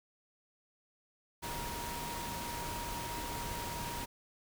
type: tone in noise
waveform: sine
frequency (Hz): 946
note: A#5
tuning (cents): +25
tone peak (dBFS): -42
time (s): 1.42-4.06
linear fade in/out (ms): 20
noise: pink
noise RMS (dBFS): -41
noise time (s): 1.42-4.06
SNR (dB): -4
effects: none